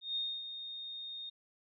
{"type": "tone with ADSR envelope", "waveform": "sine", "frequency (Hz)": 3688, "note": "A#7", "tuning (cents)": -19, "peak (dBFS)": -32, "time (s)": [0.01, 1.3], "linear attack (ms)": 150, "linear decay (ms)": 260, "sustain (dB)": -9, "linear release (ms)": 11, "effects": []}